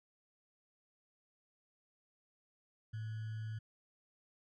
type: tone with sample-and-hold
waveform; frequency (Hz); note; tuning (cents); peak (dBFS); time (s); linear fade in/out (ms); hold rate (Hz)
sine; 110; A2; 0; -39; 2.93-3.59; 10; 1575
effects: low-pass 4000 Hz 12 dB/octave